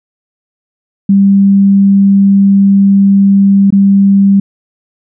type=tone with dropouts; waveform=sine; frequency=197.4 Hz; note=G3; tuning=12 cents sharp; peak=-3 dBFS; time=1.09-4.4 s; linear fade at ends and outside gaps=5 ms; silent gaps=3.705-3.724 s; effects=none